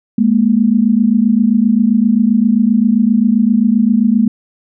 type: tone pair together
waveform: sine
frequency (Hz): 209.2 / 236.8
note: G#3 / A#3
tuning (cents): +13 / +27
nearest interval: major second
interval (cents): 214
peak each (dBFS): -11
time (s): 0.18-4.28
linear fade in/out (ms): 5
effects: none